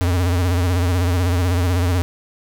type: tone with vibrato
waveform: square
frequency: 88.7 Hz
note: F2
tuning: 27 cents sharp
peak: -16 dBFS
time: 0.01-2.02 s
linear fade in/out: 0 ms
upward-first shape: sine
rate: 16 Hz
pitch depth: 82 cents each way
effects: none